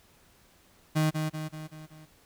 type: tone with echo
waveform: 35% pulse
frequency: 155.56 Hz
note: D#3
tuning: in tune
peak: -21 dBFS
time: 0.95-1.11 s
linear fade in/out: 20 ms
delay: 190 ms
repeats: 5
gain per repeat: -5 dB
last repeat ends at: 2.06 s
effects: pink hiss -61 dBFS RMS until 2.25 s